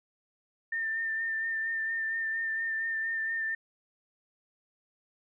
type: tone with vibrato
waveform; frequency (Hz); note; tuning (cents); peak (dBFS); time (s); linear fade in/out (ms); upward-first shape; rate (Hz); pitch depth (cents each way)
sine; 1800; A6; +39; -29; 0.72-3.55; 5; sine; 4.3; 23
effects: none